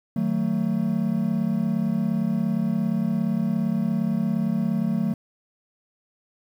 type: chord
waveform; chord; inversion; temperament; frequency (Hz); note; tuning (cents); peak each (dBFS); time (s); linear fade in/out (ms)
triangle; D# diminished; none; just; 155.56 / 186.68 / 224; D#3 / F#3 / A3; 0 / +16 / +31; -27 / -23 / -22; 0.16-5.14; 5
effects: 9-bit